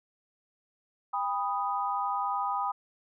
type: chord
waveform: sine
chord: G augmented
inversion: none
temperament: equal with one note detuned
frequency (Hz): 801.4 / 987.8 / 1244.5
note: G5 / B5 / D#6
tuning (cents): +38 / 0 / 0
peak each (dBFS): -32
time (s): 1.13-2.72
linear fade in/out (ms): 10
effects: none

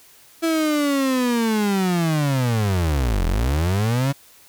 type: linear two-way sweep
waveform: 35% pulse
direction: down then up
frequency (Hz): 332.1 to 40.18 to 142.3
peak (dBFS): -16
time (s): 0.42-4.13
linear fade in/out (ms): 20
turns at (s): 3.26
effects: white hiss -50 dBFS RMS until 4.48 s

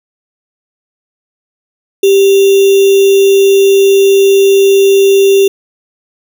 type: tone with sample-and-hold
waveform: sine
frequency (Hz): 392.4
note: G4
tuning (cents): +2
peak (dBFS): -3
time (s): 2.03-5.48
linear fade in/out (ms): 5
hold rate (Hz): 3150
effects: none

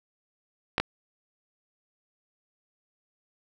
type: clicks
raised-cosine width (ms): 0.3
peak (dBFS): -8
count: 2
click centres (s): 0.781 / 0.8
effects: none

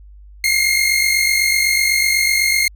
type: tone pair together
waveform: sawtooth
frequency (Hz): 2109 / 2157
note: C7 / C#7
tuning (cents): +13 / -48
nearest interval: unison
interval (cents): 39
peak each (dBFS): -13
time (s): 0.44-2.68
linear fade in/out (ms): 2
effects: added 50 Hz sine -38 dBFS peak until 2.75 s

